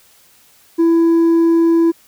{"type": "tone with hard clipping", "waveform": "triangle", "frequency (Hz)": 332.7, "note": "E4", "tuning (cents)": 16, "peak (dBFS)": -8, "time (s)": [0.78, 1.92], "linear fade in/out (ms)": 20, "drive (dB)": 1, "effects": ["white hiss -50 dBFS RMS until 2.07 s"]}